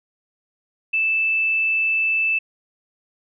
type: tone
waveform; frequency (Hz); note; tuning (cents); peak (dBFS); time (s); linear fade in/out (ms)
sine; 2637; E7; 0; -17; 0.93-2.39; 10
effects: none